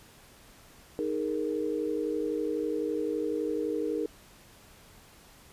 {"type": "chord", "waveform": "sine", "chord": "D# suspended fourth", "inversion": "none", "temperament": "just", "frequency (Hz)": [311.1, 414.8, 466.7], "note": ["D#4", "G#4", "A#4"], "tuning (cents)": [0, -2, 2], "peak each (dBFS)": [-32, -33, -32], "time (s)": [0.99, 4.06], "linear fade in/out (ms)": 0, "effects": ["pink hiss -55 dBFS RMS until 5.52 s", "resampled to 32000 Hz"]}